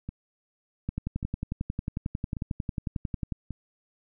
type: two click trains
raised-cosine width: 5 ms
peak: -22 / -17 dBFS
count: 4 / 28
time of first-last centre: 0.09-3.507 / 0.89-3.322 s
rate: 0.878 / 11.1 Hz
effects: none